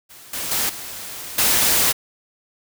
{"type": "noise with level steps", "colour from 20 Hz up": "white", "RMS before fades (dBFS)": [-43, -27, -21, -33, -17], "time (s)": [0.09, 1.93], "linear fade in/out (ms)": 20, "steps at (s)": [0.33, 0.51, 0.69, 1.38], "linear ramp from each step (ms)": 5, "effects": []}